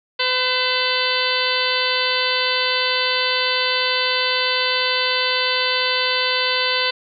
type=harmonic tone with a mistuned harmonic; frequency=507 Hz; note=B4; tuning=45 cents sharp; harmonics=1 / 2 / 3 / 4 / 5 / 6 / 7 / 8 / 9; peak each=-26 / -26 / -26 / -26 / -26 / -26 / -26 / -26 / -26 dBFS; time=0.19-6.91 s; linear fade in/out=10 ms; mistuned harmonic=5; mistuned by=+71 cents; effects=none